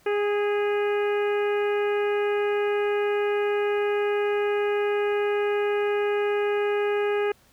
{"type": "harmonic tone with a mistuned harmonic", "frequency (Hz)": 411.4, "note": "G#4", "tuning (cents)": -16, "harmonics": [1, 2, 3, 4, 5, 6, 7], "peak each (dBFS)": [-22, -33, -36, -35, -39, -38, -44], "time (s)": [0.06, 7.32], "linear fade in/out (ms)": 5, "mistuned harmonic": 3, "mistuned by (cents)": 23, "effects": ["pink hiss -59 dBFS RMS until 7.52 s"]}